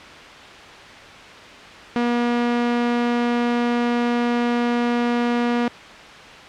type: tone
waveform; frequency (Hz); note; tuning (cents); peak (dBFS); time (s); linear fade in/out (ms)
sawtooth; 239.6; A#3; +48; -14; 1.96-5.68; 0
effects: white hiss -39 dBFS RMS until 6.48 s + low-pass 3000 Hz 12 dB/octave